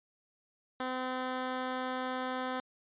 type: tone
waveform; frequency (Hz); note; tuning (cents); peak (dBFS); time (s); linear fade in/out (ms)
10% pulse; 256.3; C4; -36; -25; 0.8-2.6; 2
effects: resampled to 8000 Hz